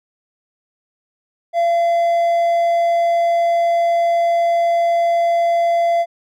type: tone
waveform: triangle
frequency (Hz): 682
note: F5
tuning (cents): -41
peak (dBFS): -11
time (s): 1.53-6.06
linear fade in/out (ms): 50
effects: none